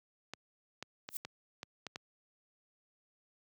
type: clicks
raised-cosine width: 0.2 ms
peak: -24 dBFS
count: 7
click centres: 0.336 / 0.826 / 1.089 / 1.25 / 1.631 / 1.867 / 1.959 s
type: noise with exponential growth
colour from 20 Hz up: violet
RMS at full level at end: -34 dBFS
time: 1.08-1.17 s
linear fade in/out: 1 ms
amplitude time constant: 18 ms
effects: high-pass 100 Hz 12 dB/octave